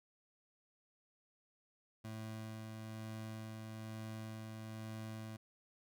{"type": "tone with tremolo", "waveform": "25% pulse", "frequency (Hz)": 110, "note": "A2", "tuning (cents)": 0, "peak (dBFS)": -40, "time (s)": [2.04, 5.37], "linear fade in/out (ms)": 10, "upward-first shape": "sine", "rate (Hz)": 1.1, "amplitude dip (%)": 25, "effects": []}